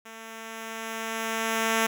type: tone with level ramp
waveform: 5% pulse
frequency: 224.2 Hz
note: A3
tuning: 33 cents sharp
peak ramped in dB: -31 to -10 dBFS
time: 0.05-1.87 s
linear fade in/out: 10 ms
effects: none